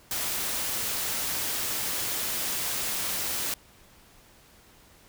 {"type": "noise", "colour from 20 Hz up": "white", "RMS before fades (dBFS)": -30, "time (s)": [0.11, 3.54], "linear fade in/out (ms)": 2, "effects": ["pink hiss -56 dBFS RMS until 5.08 s"]}